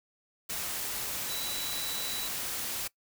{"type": "tone in noise", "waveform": "sine", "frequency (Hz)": 3942, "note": "B7", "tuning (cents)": -4, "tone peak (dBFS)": -37, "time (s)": [1.29, 2.28], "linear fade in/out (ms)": 10, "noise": "white", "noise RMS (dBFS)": -35, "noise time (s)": [0.49, 2.88], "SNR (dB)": -5, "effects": ["noise-tail reverb RT60 0.1 s tail -21 dB re dry"]}